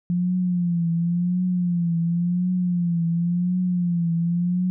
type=tone with vibrato; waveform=sine; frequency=174.61 Hz; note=F3; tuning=in tune; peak=-19 dBFS; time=0.1-4.7 s; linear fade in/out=0 ms; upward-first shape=triangle; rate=0.93 Hz; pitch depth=83 cents each way; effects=none